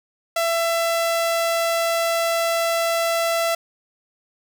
sawtooth tone, 669 Hz, E5, 25 cents sharp, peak -15 dBFS, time 0.36-3.55 s, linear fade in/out 5 ms, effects none

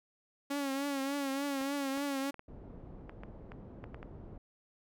sawtooth tone with vibrato, 277.2 Hz, C#4, in tune, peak -29 dBFS, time 0.5-2.31 s, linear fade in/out 10 ms, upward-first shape triangle, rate 3.4 Hz, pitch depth 67 cents each way
clicks, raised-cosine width 0.5 ms, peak -31 dBFS, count 10, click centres 1.613 / 1.975 / 2.343 / 2.394 / 3.095 / 3.235 / 3.519 / 3.841 / 3.945 / 4.029 s
pink low-pass noise, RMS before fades -49 dBFS, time 2.48-4.38 s, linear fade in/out 5 ms, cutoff 520 Hz, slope 12 dB/octave
effects none

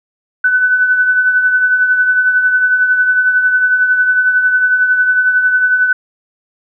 sine tone with tremolo, 1501 Hz, F#6, 24 cents sharp, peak -6 dBFS, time 0.44-5.93 s, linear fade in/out 5 ms, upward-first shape triangle, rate 11 Hz, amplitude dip 55%, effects none

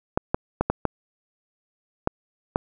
clicks, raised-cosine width 1 ms, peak -6 dBFS, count 7, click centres 0.175 / 0.345 / 0.61 / 0.7 / 0.853 / 2.074 / 2.559 s, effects none

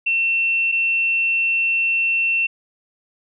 sine tone pair in turn, 2700 / 2700 Hz, E7 / E7, +41 / +41 cents, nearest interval unison, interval 0 cents, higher neither, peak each -16 dBFS, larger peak neither, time 0.06-0.72 / 0.72-2.47 s, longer second, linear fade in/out 10 ms, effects none

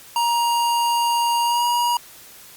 square tone with pitch glide, 942 to 956.8 Hz, A#5 to A#5, +18 to +45 cents, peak -18 dBFS, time 0.16-1.97 s, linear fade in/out 2 ms, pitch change +27 cents, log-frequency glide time 1.43-1.63 s, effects white hiss -44 dBFS RMS until 2.56 s + Opus 48 kbps

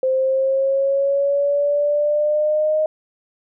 sine exponential sweep, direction up, 520 to 622.3 Hz, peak -15 dBFS, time 0.03-2.86 s, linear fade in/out 2 ms, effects none

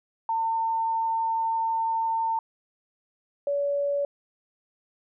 sine tone pair in turn, 903 / 568.9 Hz, A5 / C#5, +45 / +45 cents, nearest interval minor sixth, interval 800 cents, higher first, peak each -23 dBFS, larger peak neither, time 0.29-2.39 / 3.47-4.05 s, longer first, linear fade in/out 2 ms, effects none

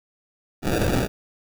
white noise with sample-and-hold, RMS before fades -21 dBFS, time 0.62-1.08 s, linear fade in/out 50 ms, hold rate 1050 Hz, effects none

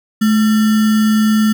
sine tone with sample-and-hold, 215.9 Hz, A3, 33 cents flat, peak -9 dBFS, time 0.21-1.53 s, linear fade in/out 10 ms, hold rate 1575 Hz, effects none

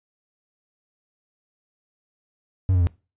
triangle tone with pitch steps, 94 / 89.86 / 85.9 Hz, F#2 / F2 / F2, +28 / +50 / -28 cents, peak -14 dBFS, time 2.69-2.87 s, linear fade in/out 0 ms, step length 60 ms, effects noise-tail reverb RT60 0.3 s tail -22 dB re dry + resampled to 8000 Hz

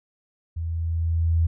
sine tone with level ramp, 82.7 Hz, E2, 6 cents sharp, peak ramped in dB -26 to -16 dBFS, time 0.56-1.47 s, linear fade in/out 10 ms, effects none

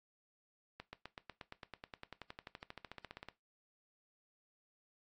accelerating click train, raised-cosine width 0.3 ms, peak -30 dBFS, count 29, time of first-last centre 0.8-3.286 s, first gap 130 ms, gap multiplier 0.97, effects noise-tail reverb RT60 0.2 s tail -17 dB re dry + AAC 48 kbps

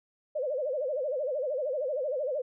sine tone with vibrato, 554.4 Hz, C#5, in tune, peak -28 dBFS, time 0.35-2.42 s, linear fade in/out 10 ms, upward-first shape sine, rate 13 Hz, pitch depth 190 cents each way, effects none

